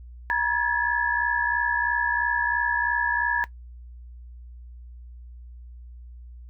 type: tone cluster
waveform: sine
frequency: 954 / 1670 / 1733 Hz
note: A#5 / G#6 / A6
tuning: +40 / +9 / -27 cents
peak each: -25 dBFS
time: 0.3-3.44 s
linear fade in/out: 0 ms
effects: noise-tail reverb RT60 0.1 s tail -17 dB re dry + added 60 Hz sine -40 dBFS peak until 6.49 s